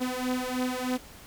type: beating tone pair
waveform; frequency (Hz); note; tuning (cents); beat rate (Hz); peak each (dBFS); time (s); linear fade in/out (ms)
sawtooth; 251.2 / 254.4; B3 / C4; +30 / -48; 3.2; -27; 0-0.98; 20
effects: pink hiss -49 dBFS RMS until 1.26 s